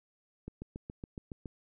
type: click train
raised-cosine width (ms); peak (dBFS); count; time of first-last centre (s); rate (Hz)
3; -28; 8; 0.48-1.458; 7.16
effects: none